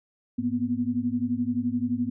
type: tone cluster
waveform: sine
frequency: 104.6 / 238.4 / 250 Hz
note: G#2 / A#3 / B3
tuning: +13 / +39 / +21 cents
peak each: -36 / -27 / -27 dBFS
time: 0.38-2.1 s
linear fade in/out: 10 ms
effects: none